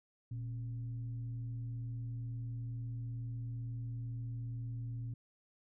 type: tone with frequency modulation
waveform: sine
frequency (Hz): 118.1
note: A#2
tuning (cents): +23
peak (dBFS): -38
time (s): 0.31-5.14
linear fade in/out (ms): 5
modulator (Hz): 154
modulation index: 0.29
effects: none